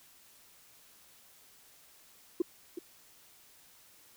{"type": "tone with echo", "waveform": "sine", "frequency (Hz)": 348.3, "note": "F4", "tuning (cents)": -5, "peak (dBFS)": -23, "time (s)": [2.4, 2.42], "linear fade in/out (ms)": 5, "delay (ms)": 370, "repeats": 1, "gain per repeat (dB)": -12, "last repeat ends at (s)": 2.79, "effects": ["tanh soft clip ceiling -21 dBFS", "white hiss -60 dBFS RMS until 4.16 s"]}